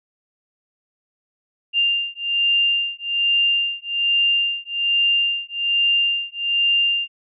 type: beating tone pair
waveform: sine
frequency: 2794 / 2795.2 Hz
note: F7 / F7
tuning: 0 / +1 cents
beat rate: 1.2 Hz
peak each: -20 dBFS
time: 1.73-7.08 s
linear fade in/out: 50 ms
effects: none

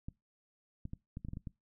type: clicks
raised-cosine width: 5 ms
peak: -29 dBFS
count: 9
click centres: 0.085 / 0.854 / 0.934 / 1.171 / 1.249 / 1.286 / 1.334 / 1.371 / 1.472 s
effects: noise-tail reverb RT60 0.2 s tail -22 dB re dry

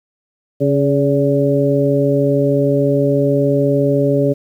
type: harmonic tone with a mistuned harmonic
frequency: 139.5 Hz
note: C#3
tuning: 11 cents sharp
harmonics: 1 / 2 / 3 / 4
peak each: -17 / -17 / -17 / -17 dBFS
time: 0.6-4.34 s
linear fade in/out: 20 ms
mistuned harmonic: 4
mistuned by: +42 cents
effects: 8-bit

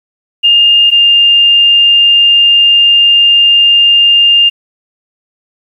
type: tone pair in turn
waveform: sine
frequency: 2819 / 2807 Hz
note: F7 / F7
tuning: +16 / +8 cents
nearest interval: unison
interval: 8 cents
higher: first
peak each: -3 dBFS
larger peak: neither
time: 0.43-0.91 / 0.91-4.5 s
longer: second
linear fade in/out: 20 ms
effects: 7-bit

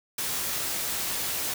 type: noise with comb filter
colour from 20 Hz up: white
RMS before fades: -30 dBFS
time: 0.18-1.54 s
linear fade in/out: 5 ms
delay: 16 ms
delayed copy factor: +0.5
effects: none

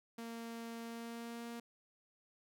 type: tone with pitch glide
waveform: sawtooth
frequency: 230.7 to 234.5 Hz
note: A#3 to A#3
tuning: -18 to +11 cents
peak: -40 dBFS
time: 0.18-1.6 s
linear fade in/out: 5 ms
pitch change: +29 cents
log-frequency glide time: 0.81-1.47 s
effects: none

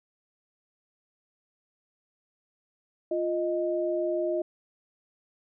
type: tone pair together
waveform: sine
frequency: 349.2 / 622.2 Hz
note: F4 / D#5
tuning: 0 / 0 cents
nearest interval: minor seventh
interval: 1000 cents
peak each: -28 dBFS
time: 3.11-4.42 s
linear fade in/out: 5 ms
effects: none

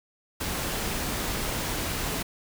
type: noise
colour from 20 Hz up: pink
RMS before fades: -30 dBFS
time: 0.4-2.23 s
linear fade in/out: 10 ms
effects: none

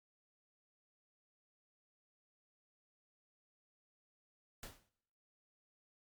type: noise with exponential decay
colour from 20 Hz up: pink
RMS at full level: -45 dBFS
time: 4.63-4.89 s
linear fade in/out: 2 ms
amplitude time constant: 55 ms
effects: noise-tail reverb RT60 0.9 s tail -24 dB re dry + MP3 96 kbps

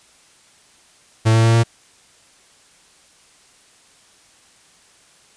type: tone with pitch steps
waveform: 45% pulse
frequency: 111.5 / 112.8 / 114.11 / 115.43 Hz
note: A2 / A2 / A#2 / A#2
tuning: +23 / +44 / -36 / -17 cents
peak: -11 dBFS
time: 1.25-1.638 s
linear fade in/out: 20 ms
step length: 97 ms
effects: white hiss -52 dBFS RMS until 5.36 s + resampled to 22050 Hz

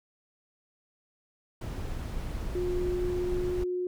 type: noise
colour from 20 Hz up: brown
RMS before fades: -34 dBFS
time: 1.61-3.64 s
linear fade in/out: 5 ms
type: tone with pitch glide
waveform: sine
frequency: 358.5 to 361.2 Hz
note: F4 to F#4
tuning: +45 to -42 cents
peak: -28 dBFS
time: 2.55-3.87 s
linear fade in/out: 2 ms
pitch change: +13 cents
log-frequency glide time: 3.26-3.75 s
effects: none

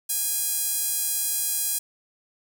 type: tone with high-pass filter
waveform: sawtooth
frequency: 822 Hz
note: G#5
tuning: 18 cents flat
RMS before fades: -26 dBFS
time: 0.09-1.79 s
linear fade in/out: 10 ms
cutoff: 8800 Hz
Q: 1.2
effects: none

